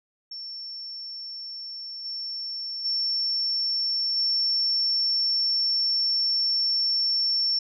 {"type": "tone with level steps", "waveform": "sine", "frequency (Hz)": 5430, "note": "F8", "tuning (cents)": -50, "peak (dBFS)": [-34, -30, -23, -21], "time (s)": [0.31, 7.59], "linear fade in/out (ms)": 5, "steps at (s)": [2.04, 2.84, 4.16], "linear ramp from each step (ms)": 20, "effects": []}